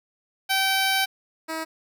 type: tone pair in turn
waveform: 10% pulse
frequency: 772 / 320.8 Hz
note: G5 / E4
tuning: -27 / -47 cents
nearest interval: octave + minor third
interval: 1520 cents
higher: first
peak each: -12 / -20 dBFS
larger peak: first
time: 0.49-1.06 / 1.48-1.65 s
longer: first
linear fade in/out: 20 ms
effects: none